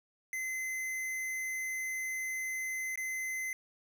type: tone with dropouts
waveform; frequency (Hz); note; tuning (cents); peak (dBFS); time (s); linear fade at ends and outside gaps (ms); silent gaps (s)
square; 2052; C7; -34; -35; 0.33-3.53; 1; 2.957-2.975
effects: none